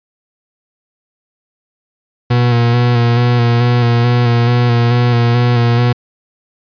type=tone with vibrato; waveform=40% pulse; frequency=120 Hz; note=B2; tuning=49 cents flat; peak=-8 dBFS; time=2.3-5.93 s; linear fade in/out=10 ms; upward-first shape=square; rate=2.3 Hz; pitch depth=23 cents each way; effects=resampled to 11025 Hz